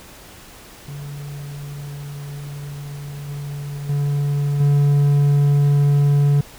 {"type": "tone with level steps", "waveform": "triangle", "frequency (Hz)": 143.4, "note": "D3", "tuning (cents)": -41, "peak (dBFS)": [-27, -24, -15, -10], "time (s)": [0.88, 6.41], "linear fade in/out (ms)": 5, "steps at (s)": [3.28, 3.89, 4.6], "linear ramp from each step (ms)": 5, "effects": ["pink hiss -42 dBFS RMS until 6.58 s"]}